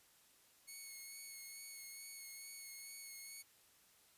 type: tone with vibrato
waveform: 5% pulse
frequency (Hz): 2197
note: C#7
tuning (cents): -16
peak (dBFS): -40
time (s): 0.67-3.43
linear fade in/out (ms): 20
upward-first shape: sine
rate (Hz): 2.3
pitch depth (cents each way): 20
effects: white hiss -69 dBFS RMS until 4.17 s + resampled to 32000 Hz